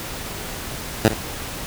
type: tone with echo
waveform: 10% pulse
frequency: 110 Hz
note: A2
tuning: in tune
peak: -3 dBFS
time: 1.05-1.08 s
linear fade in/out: 0 ms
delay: 54 ms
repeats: 1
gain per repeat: -13 dB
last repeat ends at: 1.134 s
effects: pink hiss -31 dBFS RMS until 1.66 s